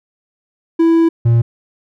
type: tone pair in turn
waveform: triangle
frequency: 330.3 / 116.99 Hz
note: E4 / A#2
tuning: +4 / +7 cents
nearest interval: octave + tritone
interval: 1797 cents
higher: first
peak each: -6 dBFS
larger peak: neither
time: 0.79-1.09 / 1.25-1.42 s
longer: first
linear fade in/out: 10 ms
effects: none